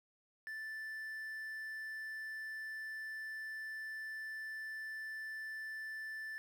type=tone with quantisation; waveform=triangle; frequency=1760 Hz; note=A6; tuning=in tune; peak=-40 dBFS; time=0.47-6.38 s; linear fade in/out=0 ms; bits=11; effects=none